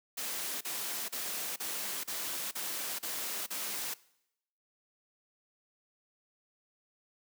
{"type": "noise bursts", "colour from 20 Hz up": "white", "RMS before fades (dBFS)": -37, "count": 8, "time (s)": [0.17, 3.942], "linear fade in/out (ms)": 10, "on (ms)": 440, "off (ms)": 36, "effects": ["noise-tail reverb RT60 0.8 s tail -21 dB re dry", "high-pass 200 Hz 12 dB/octave"]}